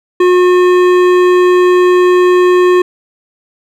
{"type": "tone with hard clipping", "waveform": "triangle", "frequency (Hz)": 361, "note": "F#4", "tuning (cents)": -43, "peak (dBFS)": -7, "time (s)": [0.2, 2.82], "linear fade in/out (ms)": 5, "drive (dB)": 17, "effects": []}